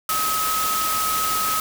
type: tone in noise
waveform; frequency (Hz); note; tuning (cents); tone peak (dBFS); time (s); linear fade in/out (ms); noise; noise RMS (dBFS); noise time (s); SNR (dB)
sine; 1276; D#6; +43; -22; 0.09-1.6; 2; white; -25; 0.09-1.6; 0
effects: none